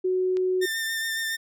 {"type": "tone", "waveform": "sine", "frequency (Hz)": 370, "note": "F#4", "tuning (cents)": 0, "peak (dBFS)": -21, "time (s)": [0.04, 0.66], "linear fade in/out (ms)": 10}
{"type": "click", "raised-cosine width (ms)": 0.2, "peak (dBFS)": -24, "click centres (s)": 0.37}
{"type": "tone with vibrato", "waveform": "sawtooth", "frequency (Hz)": 1801, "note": "A6", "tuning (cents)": 40, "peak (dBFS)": -23, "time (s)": [0.61, 1.37], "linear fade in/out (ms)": 20, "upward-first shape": "sine", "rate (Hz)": 7.2, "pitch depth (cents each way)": 18}
{"effects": []}